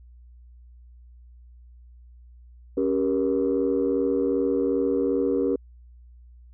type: chord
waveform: sine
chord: G diminished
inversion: second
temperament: equal with one note detuned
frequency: 277.2 / 392 / 474.6 Hz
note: Db4 / G4 / Bb4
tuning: 0 / 0 / +31 cents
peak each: -24 dBFS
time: 2.77-5.56 s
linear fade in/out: 5 ms
effects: tanh soft clip ceiling -14 dBFS + added 60 Hz sine -46 dBFS peak until 6.53 s